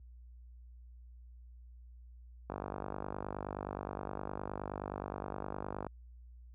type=click train; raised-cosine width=1 ms; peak=-24 dBFS; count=168; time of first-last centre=2.5-5.867 s; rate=49.6 Hz; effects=added 60 Hz sine -48 dBFS peak until 6.54 s + high-pass 60 Hz 12 dB/octave